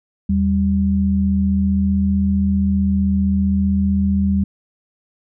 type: tone pair together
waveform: sine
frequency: 80.57 / 196 Hz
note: E2 / G3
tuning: -39 / 0 cents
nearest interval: octave + minor third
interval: 1539 cents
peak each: -19 / -15 dBFS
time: 0.29-4.44 s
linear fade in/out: 5 ms
effects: none